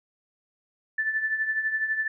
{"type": "tone with tremolo", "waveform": "sine", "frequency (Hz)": 1757, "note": "A6", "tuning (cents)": -3, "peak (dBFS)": -21, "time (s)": [0.98, 2.08], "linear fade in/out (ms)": 5, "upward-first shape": "triangle", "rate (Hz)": 12, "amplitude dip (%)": 70, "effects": []}